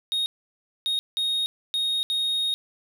triangle tone bursts at uneven times, 3729 Hz, A#7, in tune, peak -21 dBFS, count 5, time 0.12-0.26 / 0.86-0.99 / 1.17-1.46 / 1.74-2.03 / 2.1-2.54 s, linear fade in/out 0 ms, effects none

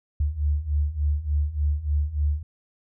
sine beating tone pair, 71.8 / 75.2 Hz, D2 / D2, -39 / +42 cents, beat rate 3.4 Hz, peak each -26 / -23 dBFS, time 0.2-2.43 s, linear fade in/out 5 ms, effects none

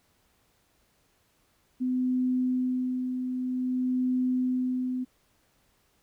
sine tone with tremolo, 253.7 Hz, B3, 47 cents sharp, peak -23 dBFS, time 1.8-5.05 s, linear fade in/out 20 ms, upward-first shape sine, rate 0.52 Hz, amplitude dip 45%, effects pink hiss -68 dBFS RMS until 6.02 s

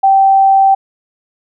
sine tone, 778 Hz, G5, 13 cents flat, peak -5 dBFS, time 0.03-0.75 s, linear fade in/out 10 ms, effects none

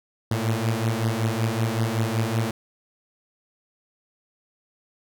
sawtooth beating tone pair, 110 / 115.3 Hz, A2 / A#2, 0 / -19 cents, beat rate 5.3 Hz, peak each -21 dBFS, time 0.31-2.51 s, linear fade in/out 5 ms, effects none

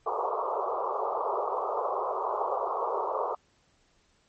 white band-pass noise, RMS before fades -30 dBFS, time 0.06-3.35 s, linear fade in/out 5 ms, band 380 to 1200 Hz, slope 96 dB/octave, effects pink hiss -67 dBFS RMS until 4.28 s + MP3 32 kbps

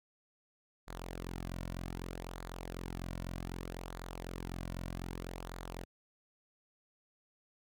sawtooth tone with flanger, 44 Hz, F1, 14 cents sharp, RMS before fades -43 dBFS, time 0.87-5.85 s, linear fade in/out 20 ms, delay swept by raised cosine 0.35 to 2.45 ms, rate 0.64 Hz, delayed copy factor -0.55, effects none

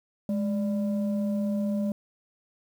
sine tone pair together, 207.7 / 587.5 Hz, G#3 / D5, 0 / +1 cents, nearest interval octave + tritone, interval 1801 cents, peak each -24 / -33 dBFS, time 0.29-1.92 s, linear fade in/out 2 ms, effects tanh soft clip ceiling -20 dBFS + 9-bit

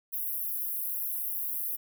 pink high-pass noise, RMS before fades -33 dBFS, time 0.12-1.77 s, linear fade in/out 20 ms, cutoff 11000 Hz, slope 96 dB/octave, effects none

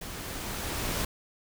pink noise with level ramp, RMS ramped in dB -40 to -30 dBFS, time 0.01-1.05 s, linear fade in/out 5 ms, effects none

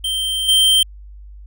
square tone with level steps, 3136 Hz, G7, in tune, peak -19 / -11 dBFS, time 0.04-0.83 s, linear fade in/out 5 ms, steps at 0.48 s, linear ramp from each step 10 ms, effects added 50 Hz sine -35 dBFS peak until 1.46 s

